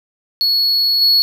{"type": "tone with level steps", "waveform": "triangle", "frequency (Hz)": 4369, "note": "C#8", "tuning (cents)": -26, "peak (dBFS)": [-11, -8], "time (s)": [0.41, 1.22], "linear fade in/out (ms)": 0, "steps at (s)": 1.01, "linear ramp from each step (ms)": 10, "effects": ["8-bit"]}